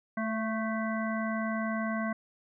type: harmonic tone with a mistuned harmonic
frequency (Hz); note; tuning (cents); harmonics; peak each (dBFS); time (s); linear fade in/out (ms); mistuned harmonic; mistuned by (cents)
220; A3; 0; 1 / 3 / 5 / 7 / 9; -31 / -36 / -38 / -39 / -41; 0.17-2.13; 5; 3; +23
effects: none